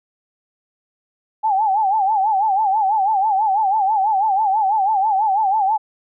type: tone with vibrato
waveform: sine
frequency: 820 Hz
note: G#5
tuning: 22 cents flat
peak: -14 dBFS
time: 1.43-5.78 s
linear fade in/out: 20 ms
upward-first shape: sine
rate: 6.1 Hz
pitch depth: 140 cents each way
effects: none